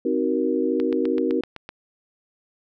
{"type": "chord", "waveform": "sine", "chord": "C half-diminished seventh", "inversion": "none", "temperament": "just", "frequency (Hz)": [261.6, 314, 376.7, 470.9], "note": ["C4", "Eb4", "Gb4", "Bb4"], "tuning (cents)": [0, 16, 31, 18], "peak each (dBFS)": -25, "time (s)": [0.05, 1.41], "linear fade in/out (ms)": 5}
{"type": "click train", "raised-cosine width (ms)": 0.3, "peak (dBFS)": -19, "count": 8, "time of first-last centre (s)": [0.8, 1.691], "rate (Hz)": 7.86}
{"effects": []}